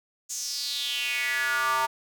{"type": "tone with high-pass filter sweep", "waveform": "square", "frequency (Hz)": 130.81, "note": "C3", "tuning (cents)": 0, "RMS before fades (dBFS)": -28, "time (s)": [0.29, 1.87], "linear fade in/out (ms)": 20, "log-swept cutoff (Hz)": [6900, 950], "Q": 5.1, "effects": []}